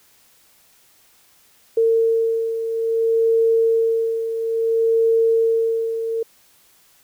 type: beating tone pair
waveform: sine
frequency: 453.9 / 454.49 Hz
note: A#4 / A#4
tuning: -46 / -44 cents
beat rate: 0.59 Hz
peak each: -16 / -23 dBFS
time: 1.77-6.23 s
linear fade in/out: 5 ms
effects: white hiss -55 dBFS RMS until 7.03 s